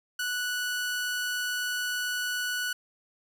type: tone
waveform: sawtooth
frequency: 1477 Hz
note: F#6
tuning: 3 cents flat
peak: -25 dBFS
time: 0.19-2.73 s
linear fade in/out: 5 ms
effects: none